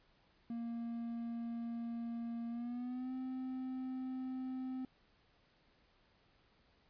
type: tone with pitch glide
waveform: triangle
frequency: 233.1 to 258.6 Hz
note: A#3 to C4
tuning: 0 to -20 cents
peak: -37 dBFS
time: 0.5-4.85 s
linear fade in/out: 2 ms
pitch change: +180 cents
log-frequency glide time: 2.49-3.13 s
effects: pink hiss -71 dBFS RMS until 6.89 s + resampled to 11025 Hz